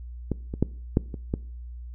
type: clicks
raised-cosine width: 3 ms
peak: -12 / -19 / -7 / -6 / -21 / -12 dBFS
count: 6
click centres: 0.317 / 0.539 / 0.626 / 0.971 / 1.142 / 1.339 s
effects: noise-tail reverb RT60 0.5 s tail -22 dB re dry + added 60 Hz sine -36 dBFS peak until 1.94 s